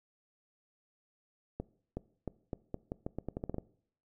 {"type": "accelerating click train", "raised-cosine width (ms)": 2, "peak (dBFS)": -23, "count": 14, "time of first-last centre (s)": [1.6, 3.583], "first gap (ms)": 370, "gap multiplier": 0.83, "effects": ["noise-tail reverb RT60 0.6 s tail -21 dB re dry"]}